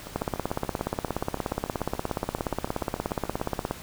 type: two click trains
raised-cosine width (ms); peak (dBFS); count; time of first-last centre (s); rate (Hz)
1; -23 / -12; 24 / 61; 0.07-3.399 / 0.16-3.71; 6.91 / 16.9
effects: pink hiss -43 dBFS RMS until 3.82 s